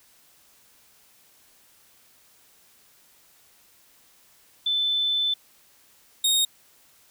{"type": "tone pair in turn", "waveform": ["sine", "sawtooth"], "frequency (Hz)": [3520, 3723], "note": ["A7", "A#7"], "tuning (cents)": [0, -3], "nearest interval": "minor second", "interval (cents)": 97, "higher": "second", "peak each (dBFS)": [-21, -16], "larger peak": "second", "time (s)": [[4.66, 5.34], [6.24, 6.45]], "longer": "first", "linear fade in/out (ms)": 5, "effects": ["white hiss -58 dBFS RMS until 7.1 s"]}